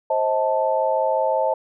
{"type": "chord", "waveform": "sine", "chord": "A diminished", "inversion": "first", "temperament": "just", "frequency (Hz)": [528, 633.6, 880], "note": ["C5", "Eb5", "A5"], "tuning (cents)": [16, 31, 0], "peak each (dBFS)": -22, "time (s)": [0.1, 1.54], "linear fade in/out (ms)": 5, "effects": []}